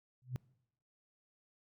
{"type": "tone with exponential growth", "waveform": "sine", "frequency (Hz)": 126.3, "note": "B2", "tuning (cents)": 39, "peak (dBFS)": -31, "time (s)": [0.22, 0.36], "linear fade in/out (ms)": 0, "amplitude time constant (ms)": 30, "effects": ["noise-tail reverb RT60 0.8 s tail -24 dB re dry", "tanh soft clip ceiling -28 dBFS"]}